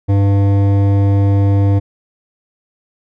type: tone with hard clipping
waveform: sine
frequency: 99.5 Hz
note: G2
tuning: 26 cents sharp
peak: -11 dBFS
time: 0.08-1.8 s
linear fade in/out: 20 ms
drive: 13 dB
effects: none